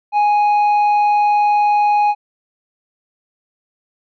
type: tone with tanh clipping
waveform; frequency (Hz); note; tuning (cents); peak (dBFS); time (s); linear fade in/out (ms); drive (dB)
sine; 830.6; G#5; 0; -12; 0.12-2.15; 50; 5
effects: none